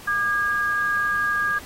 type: tone pair together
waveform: sine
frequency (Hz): 1202 / 1636.7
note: D6 / G#6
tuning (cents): +40 / -26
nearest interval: perfect fourth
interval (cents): 534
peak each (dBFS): -25 / -21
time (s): 0.07-1.59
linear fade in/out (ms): 10
effects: pink hiss -42 dBFS RMS until 1.65 s + AAC 48 kbps